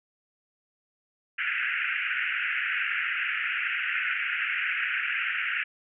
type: band-pass noise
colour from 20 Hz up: pink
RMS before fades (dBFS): -29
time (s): 1.38-5.64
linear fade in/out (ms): 10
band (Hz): 1400 to 2800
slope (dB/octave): 96
effects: none